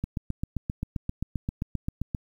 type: click train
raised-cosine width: 5 ms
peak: -16 dBFS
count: 17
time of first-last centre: 0.04-2.148 s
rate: 7.59 Hz
effects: 9-bit